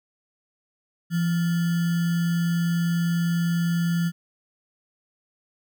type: tone with sample-and-hold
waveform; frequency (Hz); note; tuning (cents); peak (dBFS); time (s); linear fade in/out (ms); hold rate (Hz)
sine; 170; F3; -46; -20; 1.1-4.12; 50; 1575
effects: none